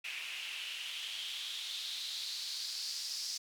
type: noise with band-pass filter sweep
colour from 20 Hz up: white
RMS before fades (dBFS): -41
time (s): 0.04-3.38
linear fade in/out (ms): 10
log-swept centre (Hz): 2500 to 5200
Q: 4.5
effects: none